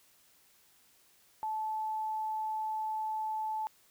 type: tone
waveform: sine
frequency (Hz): 870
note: A5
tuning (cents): -20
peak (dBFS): -32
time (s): 1.43-3.67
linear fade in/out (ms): 0
effects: white hiss -65 dBFS RMS until 3.9 s